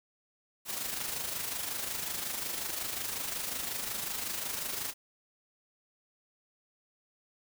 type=noise with amplitude modulation; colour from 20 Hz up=white; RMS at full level=-34 dBFS; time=0.65-4.94 s; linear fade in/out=50 ms; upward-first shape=sine; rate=25.5 Hz; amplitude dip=50%; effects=none